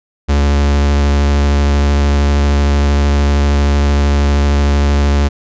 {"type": "tone with vibrato", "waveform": "45% pulse", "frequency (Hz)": 71.4, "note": "D2", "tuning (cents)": -48, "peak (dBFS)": -9, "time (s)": [0.28, 5.29], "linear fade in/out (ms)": 20, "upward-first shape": "sine", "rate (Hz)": 13, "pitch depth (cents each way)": 15, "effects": ["resampled to 16000 Hz"]}